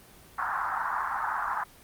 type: band-pass noise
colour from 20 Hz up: pink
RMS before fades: -30 dBFS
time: 0.38-1.64 s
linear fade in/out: 5 ms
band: 820 to 1600 Hz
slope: 48 dB/octave
effects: pink hiss -53 dBFS RMS until 1.83 s + Opus 24 kbps